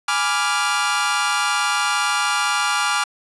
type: chord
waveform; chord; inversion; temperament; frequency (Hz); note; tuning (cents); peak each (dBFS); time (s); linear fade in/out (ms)
sawtooth; G# diminished seventh; none; equal; 830.6 / 987.8 / 1174.7 / 1396.9; G#5 / B5 / D6 / F6; 0 / 0 / 0 / 0; -21 / -24 / -19 / -18; 0.08-3.04; 5
effects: resampled to 24000 Hz